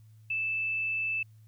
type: tone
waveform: sine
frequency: 2635 Hz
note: E7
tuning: 1 cent flat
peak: -28 dBFS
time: 0.3-1.23 s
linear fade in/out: 5 ms
effects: added 109 Hz sine -52 dBFS peak until 1.47 s + white hiss -73 dBFS RMS until 1.47 s